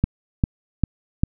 click train, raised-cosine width 5 ms, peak -4 dBFS, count 4, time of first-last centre 0.04-1.235 s, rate 2.51 Hz, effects none

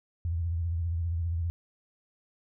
sine tone with vibrato, 84.2 Hz, E2, 37 cents sharp, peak -27 dBFS, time 0.25-1.5 s, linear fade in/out 0 ms, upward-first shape sine, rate 15 Hz, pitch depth 78 cents each way, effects none

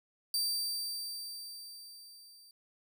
sawtooth tone with level ramp, 4665 Hz, D8, 12 cents flat, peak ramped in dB -26 to -53 dBFS, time 0.34-2.51 s, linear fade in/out 2 ms, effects none

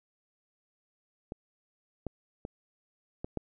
clicks, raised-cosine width 2 ms, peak -24 / -21 / -24 / -22 / -19 dBFS, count 5, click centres 1.321 / 2.067 / 2.451 / 3.245 / 3.373 s, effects none

